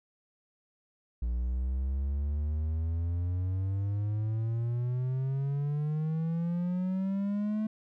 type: exponential sweep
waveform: triangle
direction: up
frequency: 58.27 to 217.9 Hz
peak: -26 dBFS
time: 1.22-7.67 s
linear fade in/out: 5 ms
effects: none